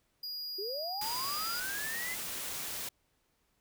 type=tone; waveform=square; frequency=4874 Hz; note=D#8; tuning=37 cents flat; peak=-38 dBFS; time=0.23-1.6 s; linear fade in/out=5 ms
type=linear sweep; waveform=sine; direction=up; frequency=369.3 to 2063 Hz; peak=-37 dBFS; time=0.58-2.15 s; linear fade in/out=10 ms
type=noise; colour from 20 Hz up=white; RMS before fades=-39 dBFS; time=1.01-2.89 s; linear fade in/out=5 ms
effects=pink hiss -75 dBFS RMS until 3.6 s